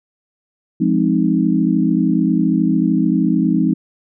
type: chord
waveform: sine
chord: F minor seventh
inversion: none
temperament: equal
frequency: 174.61 / 207.7 / 261.6 / 311.1 Hz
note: F3 / Ab3 / C4 / Eb4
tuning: 0 / 0 / 0 / 0 cents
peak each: -18 dBFS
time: 0.8-3.74 s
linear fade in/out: 10 ms
effects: none